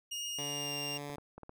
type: tone with pitch glide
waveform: 25% pulse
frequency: 2849 to 2792 Hz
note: F7 to F7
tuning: +34 to -1 cents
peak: -33 dBFS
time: 0.11-0.98 s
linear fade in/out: 10 ms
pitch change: -35 cents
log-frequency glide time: 0.43-0.74 s
type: tone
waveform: 10% pulse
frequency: 144.3 Hz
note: D3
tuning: 30 cents flat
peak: -32 dBFS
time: 0.38-1.16 s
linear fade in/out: 5 ms
type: clicks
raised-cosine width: 1 ms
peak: -33 dBFS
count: 5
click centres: 1.099 / 1.183 / 1.38 / 1.433 / 1.494 s
effects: none